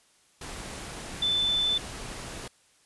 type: tone in noise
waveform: sine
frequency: 3520 Hz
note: A7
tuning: in tune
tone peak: -23 dBFS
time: 1.22-1.78 s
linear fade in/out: 5 ms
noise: pink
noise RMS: -39 dBFS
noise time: 0.41-2.48 s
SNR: +13 dB
effects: white hiss -63 dBFS RMS until 2.85 s + resampled to 24000 Hz